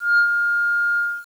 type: tone with ADSR envelope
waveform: sine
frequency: 1413 Hz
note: F6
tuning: 20 cents sharp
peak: -9 dBFS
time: 0-1.25 s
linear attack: 180 ms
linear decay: 92 ms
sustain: -7 dB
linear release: 270 ms
effects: tanh soft clip ceiling -10 dBFS + 8-bit